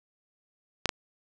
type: clicks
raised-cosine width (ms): 0.2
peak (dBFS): -7 / -9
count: 2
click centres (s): 0.857 / 0.892
effects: none